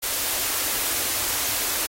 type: band-stop noise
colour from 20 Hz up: white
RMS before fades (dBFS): -25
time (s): 0.02-1.87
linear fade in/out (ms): 20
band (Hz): 120 to 240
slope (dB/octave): 48
effects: AAC 48 kbps